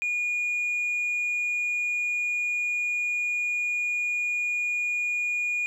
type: tone with tanh clipping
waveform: triangle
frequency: 2440 Hz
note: D#7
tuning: 34 cents flat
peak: -25 dBFS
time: 0.02-5.66 s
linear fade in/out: 0 ms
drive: 6 dB
effects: none